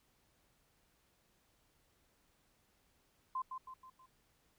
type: tone with echo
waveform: sine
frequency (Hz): 1038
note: C6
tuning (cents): -14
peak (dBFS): -35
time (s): 3.35-3.42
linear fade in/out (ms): 5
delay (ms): 160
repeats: 4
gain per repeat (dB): -6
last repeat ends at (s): 4.06
effects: pink hiss -74 dBFS RMS until 4.58 s